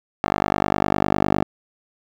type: tone with band-pass filter sweep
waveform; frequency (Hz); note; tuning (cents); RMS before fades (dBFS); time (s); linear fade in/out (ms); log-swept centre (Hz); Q
10% pulse; 49.85; G1; +30; -21; 0.24-1.43; 0; 900 to 530; 0.96
effects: none